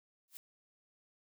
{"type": "noise with exponential growth", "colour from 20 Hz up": "blue", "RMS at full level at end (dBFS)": -44, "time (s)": [0.28, 0.37], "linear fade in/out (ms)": 0, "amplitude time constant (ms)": 19, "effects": []}